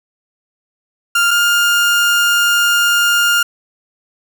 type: tone pair in turn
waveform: 30% pulse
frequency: 1396.9 / 1409.1 Hz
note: F6 / F6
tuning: 0 / +15 cents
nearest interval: unison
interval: 15 cents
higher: second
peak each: -8 dBFS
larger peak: neither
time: 1.15-1.31 / 1.31-3.43 s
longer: second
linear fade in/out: 5 ms
effects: none